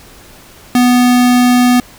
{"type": "tone", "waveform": "square", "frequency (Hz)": 246.9, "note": "B3", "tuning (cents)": 0, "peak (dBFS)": -7, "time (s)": [0.75, 1.8], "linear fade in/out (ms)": 2, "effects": ["pink hiss -39 dBFS RMS until 1.98 s"]}